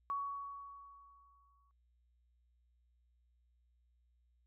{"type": "tone with exponential decay", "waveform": "sine", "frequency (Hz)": 1122, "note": "C#6", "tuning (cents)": 21, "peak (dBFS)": -34, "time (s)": [0.1, 1.71], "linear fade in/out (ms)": 0, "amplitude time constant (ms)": 350, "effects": ["added 60 Hz sine -70 dBFS peak until 4.46 s"]}